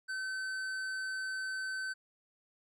sine tone with hard clipping, 1530 Hz, G6, 42 cents flat, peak -37 dBFS, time 0.08-1.94 s, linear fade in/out 20 ms, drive 10 dB, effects none

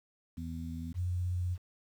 harmonic tone, 82.2 Hz, E2, 4 cents flat, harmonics 1 / 2 / 3, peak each -40 / -43 / -41 dBFS, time 0.37-0.93 s, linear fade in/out 10 ms
sine tone with vibrato, 89.6 Hz, F2, 45 cents sharp, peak -30 dBFS, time 0.94-1.58 s, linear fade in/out 50 ms, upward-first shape triangle, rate 16 Hz, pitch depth 18 cents each way
effects 10-bit

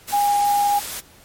sine tone in noise, 816 Hz, G#5, 31 cents flat, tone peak -15 dBFS, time 0.12-0.8 s, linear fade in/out 20 ms, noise white, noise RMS -30 dBFS, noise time 0.07-1.01 s, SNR +12 dB, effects pink hiss -49 dBFS RMS until 1.24 s + MP3 64 kbps

